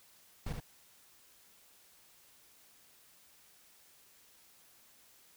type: noise with echo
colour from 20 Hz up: brown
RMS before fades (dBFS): -37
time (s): 0.46-0.53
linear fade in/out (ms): 5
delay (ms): 72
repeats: 1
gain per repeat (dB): -4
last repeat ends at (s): 0.602
effects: white hiss -63 dBFS RMS until 5.36 s